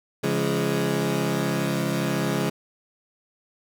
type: chord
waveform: 20% pulse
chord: Db major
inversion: none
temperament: equal with one note detuned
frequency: 138.59 / 171.02 / 207.7 Hz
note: Db3 / F3 / Ab3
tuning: 0 / -36 / 0 cents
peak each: -22 dBFS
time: 0.23-2.5 s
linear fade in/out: 10 ms
effects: none